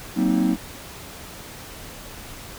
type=chord; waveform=triangle; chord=C half-diminished seventh; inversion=second; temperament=just; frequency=188.37 / 235.5 / 261.6 / 314 Hz; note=Gb3 / Bb3 / C4 / Eb4; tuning=+31 / +18 / 0 / +16 cents; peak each=-21 dBFS; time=0.15-0.57 s; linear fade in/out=50 ms; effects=pink hiss -39 dBFS RMS until 2.58 s